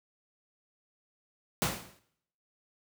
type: noise with exponential decay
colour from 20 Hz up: pink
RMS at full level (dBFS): -26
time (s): 1.62-1.99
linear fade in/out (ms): 0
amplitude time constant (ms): 79
effects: noise-tail reverb RT60 0.7 s tail -17 dB re dry + high-pass 80 Hz 12 dB/octave